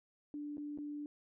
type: tone with dropouts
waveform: sine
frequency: 293.7 Hz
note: D4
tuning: in tune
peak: -40 dBFS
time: 0.34-1.06 s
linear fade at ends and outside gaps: 1 ms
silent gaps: 0.571-0.58 / 0.776-0.786 s
effects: none